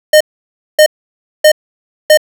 square tone bursts, 612 Hz, D#5, 29 cents flat, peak -3 dBFS, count 4, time 0.13-2.174 s, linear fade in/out 5 ms, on 76 ms, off 580 ms, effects none

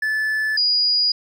triangle / sine tone pair in turn, 1740 / 4893 Hz, A6 / D#8, -20 / -30 cents, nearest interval octave + tritone, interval 1790 cents, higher second, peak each -17 / -15 dBFS, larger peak second, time 0.02-0.57 / 0.57-1.12 s, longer neither, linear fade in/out 5 ms, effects none

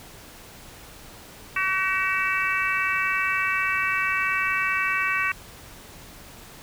harmonic tone, 379.6 Hz, F#4, 44 cents sharp, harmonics 3 / 4 / 5 / 6 / 7, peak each -28 / -28 / -28 / -28 / -28 dBFS, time 1.56-5.32 s, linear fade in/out 5 ms, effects pink hiss -45 dBFS RMS until 6.62 s

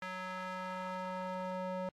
square tone with band-pass filter sweep, 185 Hz, F#3, in tune, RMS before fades -40 dBFS, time 0.02-1.89 s, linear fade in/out 2 ms, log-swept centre 1600 to 650 Hz, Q 1.4, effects AAC 64 kbps

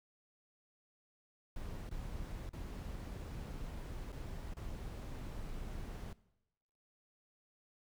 brown noise with dropouts, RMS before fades -44 dBFS, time 1.56-6.13 s, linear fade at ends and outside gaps 2 ms, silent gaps 1.892-1.912 / 2.492-2.532 / 4.121-4.126 / 4.538-4.568 s, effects noise-tail reverb RT60 0.9 s tail -20 dB re dry

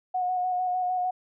sine tone with vibrato, 730 Hz, F#5, 24 cents flat, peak -24 dBFS, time 0.14-1.11 s, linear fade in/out 10 ms, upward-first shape square, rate 6.6 Hz, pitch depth 18 cents each way, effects none

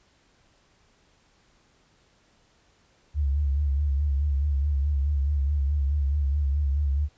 sine tone with vibrato, 71.1 Hz, C#2, 45 cents sharp, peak -21 dBFS, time 3.14-7.09 s, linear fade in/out 50 ms, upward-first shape sine, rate 4.7 Hz, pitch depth 75 cents each way, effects pink hiss -63 dBFS RMS until 7.17 s + resampled to 16000 Hz

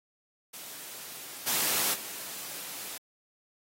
white noise with level steps, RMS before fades -43 / -28 / -40 dBFS, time 0.53-2.98 s, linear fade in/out 10 ms, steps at 1.46 / 1.93 s, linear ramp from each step 20 ms, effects high-pass 150 Hz 12 dB/octave + AAC 48 kbps

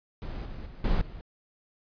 brown noise with level steps, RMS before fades -35 / -39 / -44 / -25 / -42 dBFS, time 0.22-1.21 s, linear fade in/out 0 ms, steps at 0.45 / 0.66 / 0.84 / 1.01 s, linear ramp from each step 5 ms, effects resampled to 11025 Hz

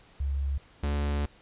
sine / 45% pulse tone pair in turn, 69.2 / 72.3 Hz, C#2 / D2, -2 / -27 cents, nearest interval minor second, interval 75 cents, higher second, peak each -26 dBFS, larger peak neither, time 0.2-0.58 / 0.83-1.26 s, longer second, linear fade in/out 5 ms, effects pink hiss -57 dBFS RMS until 1.41 s + resampled to 8000 Hz

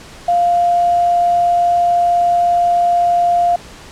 sine tone with quantisation, 698.5 Hz, F5, in tune, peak -10 dBFS, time 0.28-3.56 s, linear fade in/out 5 ms, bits 6, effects pink hiss -37 dBFS RMS until 3.91 s + low-pass 8000 Hz 12 dB/octave

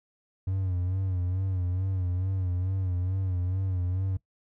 triangle tone with vibrato, 92.5 Hz, F#2, in tune, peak -24 dBFS, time 0.47-4.17 s, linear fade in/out 5 ms, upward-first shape sine, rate 2.3 Hz, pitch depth 68 cents each way, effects noise-tail reverb RT60 0.1 s tail -19 dB re dry

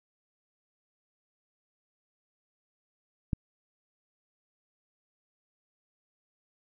click, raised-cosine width 5 ms, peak -15 dBFS, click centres 3.332 s, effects none

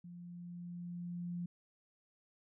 sine tone with level ramp, 174.61 Hz, F3, in tune, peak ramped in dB -48 to -37 dBFS, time 0.04-1.46 s, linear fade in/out 5 ms, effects none

